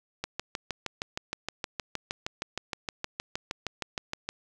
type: click train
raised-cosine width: 0.2 ms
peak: -14 dBFS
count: 27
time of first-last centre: 0.24-4.29 s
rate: 6.42 Hz
effects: none